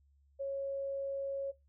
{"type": "tone", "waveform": "sine", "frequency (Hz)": 550, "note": "C#5", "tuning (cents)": -14, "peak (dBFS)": -34, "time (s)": [0.39, 1.52], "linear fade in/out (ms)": 20, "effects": ["noise-tail reverb RT60 0.2 s tail -19 dB re dry", "added 70 Hz sine -65 dBFS peak until 1.68 s"]}